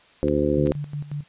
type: harmonic tone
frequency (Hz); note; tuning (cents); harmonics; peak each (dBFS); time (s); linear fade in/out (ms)
73.42; D2; 0; 1 / 2 / 3 / 4 / 5 / 6 / 7; -30 / -29 / -28 / -24 / -24 / -30 / -25; 0.23-0.72; 0
type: clicks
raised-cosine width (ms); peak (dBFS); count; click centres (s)
0.3; -22; 2; 0.283 / 0.671
type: tone with tremolo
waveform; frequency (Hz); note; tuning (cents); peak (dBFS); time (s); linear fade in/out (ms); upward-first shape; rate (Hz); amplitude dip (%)
sine; 146.1; D3; -9; -26; 0.57-1.24; 10; square; 5.5; 75
effects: white hiss -54 dBFS RMS until 1.28 s + resampled to 8000 Hz